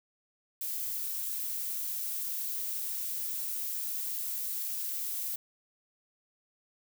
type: noise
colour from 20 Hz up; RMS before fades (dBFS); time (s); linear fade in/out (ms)
violet; -35; 0.61-5.36; 5
effects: none